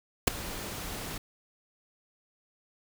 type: noise with ADSR envelope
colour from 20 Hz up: pink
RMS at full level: -18 dBFS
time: 0.27-1.18 s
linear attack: 8 ms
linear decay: 7 ms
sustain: -20 dB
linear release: 5 ms
effects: none